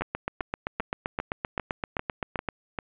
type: two click trains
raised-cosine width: 0.5 ms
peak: -13 / -15 dBFS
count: 20 / 8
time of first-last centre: 0.02-2.488 / 0.01-2.788 s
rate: 7.7 / 2.52 Hz
effects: resampled to 8000 Hz + 8-bit